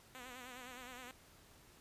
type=tone with vibrato; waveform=5% pulse; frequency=251 Hz; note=B3; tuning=28 cents sharp; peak=-38 dBFS; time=0.15-1.11 s; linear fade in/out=0 ms; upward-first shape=sine; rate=9.7 Hz; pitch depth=67 cents each way; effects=pink hiss -63 dBFS RMS until 1.8 s + resampled to 32000 Hz